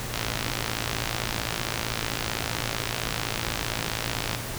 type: click train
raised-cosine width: 0.2 ms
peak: -9 dBFS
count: 235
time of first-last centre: 0.14-4.349 s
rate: 55.6 Hz
effects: added 119 Hz sine -37 dBFS peak until 4.58 s + pink hiss -34 dBFS RMS until 4.58 s